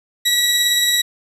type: tone pair together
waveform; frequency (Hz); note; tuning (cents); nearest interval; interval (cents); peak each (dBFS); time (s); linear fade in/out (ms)
sawtooth; 1940 / 3862; B6 / B7; -31 / -39; octave; 1192; -17 / -12; 0.25-1.02; 10
effects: resampled to 32000 Hz + 8-bit